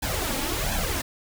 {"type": "noise with flanger", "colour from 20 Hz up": "pink", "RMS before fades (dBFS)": -27, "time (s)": [0.02, 1.02], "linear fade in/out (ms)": 10, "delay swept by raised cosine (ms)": [1.2, 3.7], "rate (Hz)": 1.4, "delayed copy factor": 0.7, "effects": []}